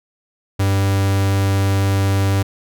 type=tone; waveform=45% pulse; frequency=98 Hz; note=G2; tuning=in tune; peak=-14 dBFS; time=0.59-2.43 s; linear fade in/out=10 ms; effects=none